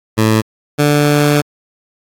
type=tone pair in turn; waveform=15% pulse; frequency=110 / 146.83 Hz; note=A2 / D3; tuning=0 / 0 cents; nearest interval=perfect fourth; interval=500 cents; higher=second; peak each=-3 dBFS; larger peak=neither; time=0.17-0.42 / 0.78-1.42 s; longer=second; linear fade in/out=20 ms; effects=AAC 48 kbps